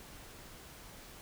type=silence; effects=pink hiss -52 dBFS RMS until 1.21 s